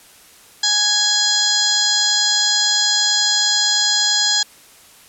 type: harmonic tone with a mistuned harmonic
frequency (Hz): 831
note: G#5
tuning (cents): +1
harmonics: 1 / 2 / 4 / 5 / 6 / 7 / 8 / 9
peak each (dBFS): -29 / -24 / -21 / -19 / -20 / -31 / -22 / -26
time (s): 0.63-4.43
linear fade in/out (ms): 5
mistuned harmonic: 8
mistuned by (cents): +29
effects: white hiss -46 dBFS RMS until 5.08 s + low-pass 12000 Hz 12 dB/octave